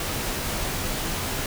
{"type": "noise with comb filter", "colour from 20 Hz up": "pink", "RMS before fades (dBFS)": -28, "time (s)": [0, 1.46], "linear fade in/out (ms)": 2, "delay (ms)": 17, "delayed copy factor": -0.5, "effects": []}